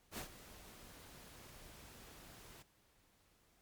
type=noise with ADSR envelope; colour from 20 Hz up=pink; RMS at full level=-43 dBFS; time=0.11-2.63 s; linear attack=67 ms; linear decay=100 ms; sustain=-14 dB; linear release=14 ms; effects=pink hiss -72 dBFS RMS until 3.61 s + MP3 96 kbps